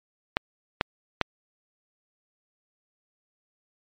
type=clicks; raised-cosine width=0.3 ms; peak=-4 dBFS; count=3; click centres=0.369 / 0.811 / 1.213 s; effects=low-pass 4000 Hz 12 dB/octave + MP3 64 kbps